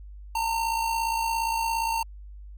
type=tone with amplitude modulation; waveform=square; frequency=910 Hz; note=A#5; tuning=42 cents flat; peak=-23 dBFS; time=0.35-2.03 s; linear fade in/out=5 ms; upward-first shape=sine; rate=57.3 Hz; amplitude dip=50%; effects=added 50 Hz sine -40 dBFS peak until 2.57 s